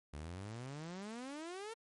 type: exponential sweep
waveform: sawtooth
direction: up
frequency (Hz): 70.1 to 463.9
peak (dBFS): -40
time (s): 0.13-1.74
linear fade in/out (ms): 10
effects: MP3 48 kbps